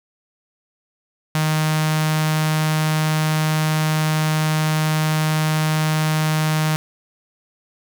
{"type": "tone with notch filter", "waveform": "sawtooth", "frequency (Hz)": 155.56, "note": "D#3", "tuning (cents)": 0, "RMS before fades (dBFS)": -19, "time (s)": [1.35, 6.76], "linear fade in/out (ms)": 0, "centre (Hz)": 380, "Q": 0.75, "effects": ["7-bit"]}